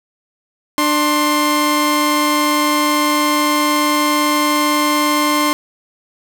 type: tone pair together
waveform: sawtooth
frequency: 296.7 / 1057.3 Hz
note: D4 / C6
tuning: +18 / +18 cents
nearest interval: octave + minor seventh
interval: 2200 cents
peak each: -12 dBFS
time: 0.78-5.53 s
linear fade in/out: 0 ms
effects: none